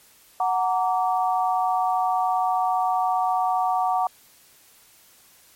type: chord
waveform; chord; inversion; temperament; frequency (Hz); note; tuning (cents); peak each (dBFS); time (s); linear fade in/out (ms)
sine; Gb augmented; none; just; 740 / 925 / 1156.2; Gb5 / Bb5 / D6; 0 / -14 / -27; -21 / -26 / -27; 0.4-4.07; 2
effects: white hiss -54 dBFS RMS until 5.55 s + MP3 64 kbps

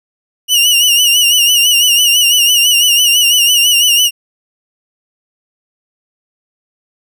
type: tone with vibrato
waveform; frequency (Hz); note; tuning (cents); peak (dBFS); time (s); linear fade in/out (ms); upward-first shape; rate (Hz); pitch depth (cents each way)
sawtooth; 2884; F#7; -45; -4; 0.48-4.11; 50; sine; 6; 71
effects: none

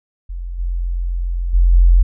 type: tone with level steps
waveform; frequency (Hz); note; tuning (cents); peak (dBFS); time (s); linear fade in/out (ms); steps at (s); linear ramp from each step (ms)
sine; 43.65; F1; 0; -23 / -17 / -8 / -6; 0.29-2.03; 10; 0.58 / 1.53 / 1.72; 20
effects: none

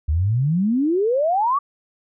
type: exponential sweep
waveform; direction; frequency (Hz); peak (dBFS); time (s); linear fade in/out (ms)
sine; up; 71.3 to 1174.7; -16; 0.08-1.59; 10
effects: none

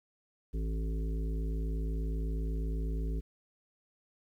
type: harmonic tone with a mistuned harmonic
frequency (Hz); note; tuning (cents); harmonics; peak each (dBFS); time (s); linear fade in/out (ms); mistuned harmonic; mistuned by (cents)
54.1; A1; -29; 1 / 3 / 5 / 7 / 8; -31 / -41 / -45 / -48 / -49; 0.53-3.21; 20; 8; +23
effects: 11-bit

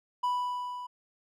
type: tone with level ramp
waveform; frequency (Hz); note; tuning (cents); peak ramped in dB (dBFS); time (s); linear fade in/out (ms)
triangle; 987.8; B5; 0; -23 to -36; 0.23-0.87; 10
effects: none

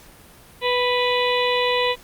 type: harmonic tone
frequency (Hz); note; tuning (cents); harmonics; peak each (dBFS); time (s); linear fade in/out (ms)
493.9; B4; 0; 1 / 2 / 4 / 5 / 6 / 7 / 8; -21 / -24 / -27 / -28 / -29 / -29 / -30; 0.61-1.96; 50
effects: pink hiss -47 dBFS RMS until 2.03 s + Opus 48 kbps

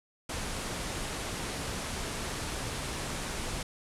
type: low-pass noise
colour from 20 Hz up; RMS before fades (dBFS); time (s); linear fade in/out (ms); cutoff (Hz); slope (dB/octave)
pink; -36; 0.29-3.63; 5; 11000; 48
effects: none

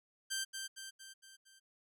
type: tone with echo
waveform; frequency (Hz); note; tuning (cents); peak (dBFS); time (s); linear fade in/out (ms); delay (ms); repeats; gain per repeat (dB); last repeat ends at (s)
10% pulse; 1568; G6; 0; -27; 0.3-0.45; 20; 230; 5; -5; 1.6
effects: none

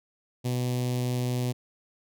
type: tone with notch filter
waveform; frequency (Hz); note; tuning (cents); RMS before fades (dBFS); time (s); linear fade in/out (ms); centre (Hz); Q
sawtooth; 124.3; B2; +12; -28; 0.44-1.53; 20; 1400; 0.63
effects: none

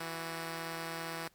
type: tone pair together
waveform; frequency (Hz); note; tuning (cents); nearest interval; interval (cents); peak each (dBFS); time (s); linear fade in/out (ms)
5% pulse; 164.81 / 367.1; E3 / F#4; 0 / -14; octave + major second; 1386; -27 / -34; 0-1.28; 5
effects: pink hiss -68 dBFS RMS until 1.34 s + MP3 96 kbps

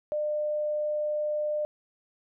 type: tone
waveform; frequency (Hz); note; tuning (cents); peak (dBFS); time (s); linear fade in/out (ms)
sine; 601; D5; +40; -26; 0.12-1.65; 0
effects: none

